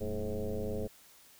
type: tone with frequency modulation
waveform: sine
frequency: 220 Hz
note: A3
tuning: in tune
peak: -32 dBFS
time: 0-0.88 s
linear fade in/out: 20 ms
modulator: 103 Hz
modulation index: 3.4
effects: white hiss -59 dBFS RMS until 1.39 s